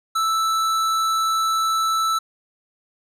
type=tone with hard clipping; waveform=triangle; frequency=1318.5 Hz; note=E6; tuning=in tune; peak=-20 dBFS; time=0.15-2.19 s; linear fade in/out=10 ms; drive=18 dB; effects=none